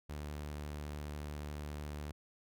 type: tone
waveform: sawtooth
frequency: 74.1 Hz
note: D2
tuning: 16 cents sharp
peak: -37 dBFS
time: 0.09-2.12 s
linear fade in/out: 10 ms
effects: none